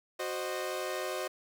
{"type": "chord", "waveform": "sawtooth", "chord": "C diminished", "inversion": "second", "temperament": "equal with one note detuned", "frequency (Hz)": [370, 523.3, 615.8], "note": ["Gb4", "C5", "Eb5"], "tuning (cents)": [0, 0, -18], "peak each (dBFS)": -34, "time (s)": [0.19, 1.28], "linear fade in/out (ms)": 10, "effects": []}